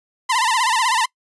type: tone with vibrato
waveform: sawtooth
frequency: 958 Hz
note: A#5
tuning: 47 cents sharp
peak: -12 dBFS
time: 0.29-1.06 s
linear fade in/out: 10 ms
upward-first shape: sine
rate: 16 Hz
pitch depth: 150 cents each way
effects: noise-tail reverb RT60 0.1 s tail -25 dB re dry + resampled to 24000 Hz